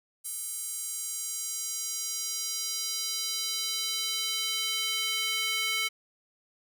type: tone with high-pass filter sweep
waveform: square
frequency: 440 Hz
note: A4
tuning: in tune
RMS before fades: -32 dBFS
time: 0.24-5.89 s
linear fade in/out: 20 ms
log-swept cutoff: 9300 to 2400 Hz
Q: 1.9
effects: none